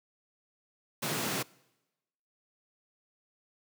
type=high-pass noise; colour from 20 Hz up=pink; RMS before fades=-33 dBFS; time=1.02-1.43 s; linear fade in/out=10 ms; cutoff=110 Hz; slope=96 dB/octave; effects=noise-tail reverb RT60 1.0 s tail -24 dB re dry